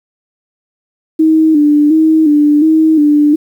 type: tone with vibrato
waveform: sine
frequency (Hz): 305.9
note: D#4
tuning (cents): -29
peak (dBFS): -5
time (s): 1.19-3.36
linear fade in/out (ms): 10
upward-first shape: square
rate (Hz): 1.4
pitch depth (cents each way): 60
effects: 7-bit